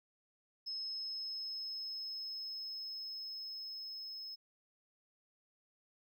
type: tone with level ramp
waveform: triangle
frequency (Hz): 5180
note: E8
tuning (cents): -31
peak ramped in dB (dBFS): -35 to -42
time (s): 0.66-4.36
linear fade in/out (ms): 20
effects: tanh soft clip ceiling -37 dBFS